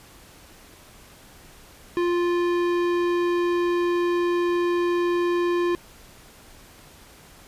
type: tone with tanh clipping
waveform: sine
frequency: 349.2 Hz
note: F4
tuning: in tune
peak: -22 dBFS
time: 1.97-5.75 s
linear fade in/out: 0 ms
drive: 17 dB
effects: pink hiss -49 dBFS RMS until 7.47 s + resampled to 32000 Hz